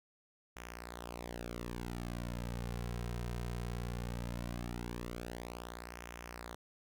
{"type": "tone with flanger", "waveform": "sawtooth", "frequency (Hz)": 59.4, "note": "A#1", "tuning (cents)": 33, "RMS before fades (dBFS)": -42, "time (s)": [0.56, 6.55], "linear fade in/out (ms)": 5, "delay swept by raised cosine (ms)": [0.23, 3.53], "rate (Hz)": 0.18, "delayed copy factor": -0.75, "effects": []}